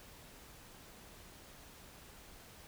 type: silence
effects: pink hiss -56 dBFS RMS until 2.67 s